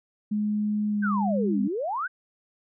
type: tone with pitch glide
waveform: sine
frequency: 210 to 202.7 Hz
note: G#3 to G#3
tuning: +19 to -42 cents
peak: -23 dBFS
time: 0.31-1.68 s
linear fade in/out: 10 ms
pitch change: -61 cents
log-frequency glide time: 0.89-1.11 s
type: exponential two-way sweep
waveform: sine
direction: down then up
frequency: 1617 to 242.9 to 1617 Hz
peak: -26 dBFS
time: 1.02-2.08 s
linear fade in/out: 20 ms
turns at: 1.62 s
effects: none